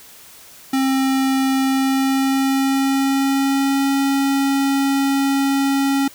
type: tone with pitch glide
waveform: square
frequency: 266.7 to 274.8 Hz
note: C4 to C#4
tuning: +33 to -15 cents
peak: -16 dBFS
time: 0.73-6.08 s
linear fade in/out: 5 ms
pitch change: +52 cents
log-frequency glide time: 1.62-3.9 s
effects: white hiss -43 dBFS RMS until 6.14 s